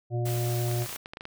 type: harmonic tone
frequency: 119.7 Hz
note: A#2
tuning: 46 cents sharp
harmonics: 1 / 3 / 5 / 6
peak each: -26 / -34 / -39 / -40 dBFS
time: 0.1-0.87 s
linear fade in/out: 50 ms
type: noise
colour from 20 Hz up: white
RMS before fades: -38 dBFS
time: 0.25-0.97 s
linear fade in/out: 10 ms
type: clicks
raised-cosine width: 0.3 ms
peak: -23 dBFS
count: 11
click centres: 0.714 / 0.822 / 0.861 / 0.894 / 0.928 / 0.961 / 1.059 / 1.135 / 1.171 / 1.209 / 1.254 s
effects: none